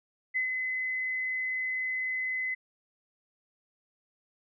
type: tone with ADSR envelope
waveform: sine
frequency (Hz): 2031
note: B6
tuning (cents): +48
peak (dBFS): -25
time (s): 0.34-2.55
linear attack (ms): 25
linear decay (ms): 110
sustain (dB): -4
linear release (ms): 14
effects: none